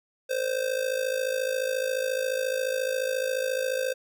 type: tone with amplitude modulation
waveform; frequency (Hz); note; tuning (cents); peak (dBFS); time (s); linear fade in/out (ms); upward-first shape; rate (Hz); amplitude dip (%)
square; 520; C5; -11; -23; 0.29-3.94; 20; sine; 54.3; 75
effects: none